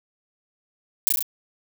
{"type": "noise with echo", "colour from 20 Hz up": "violet", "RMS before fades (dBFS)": -17, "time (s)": [1.07, 1.09], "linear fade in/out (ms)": 0, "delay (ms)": 34, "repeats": 4, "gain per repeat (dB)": -2, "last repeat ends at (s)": 1.226, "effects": []}